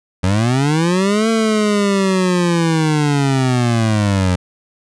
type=linear two-way sweep; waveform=25% pulse; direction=up then down; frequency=88.6 to 226.6 to 88.6 Hz; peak=-9 dBFS; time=0.23-4.36 s; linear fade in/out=10 ms; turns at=1.29 s; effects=resampled to 22050 Hz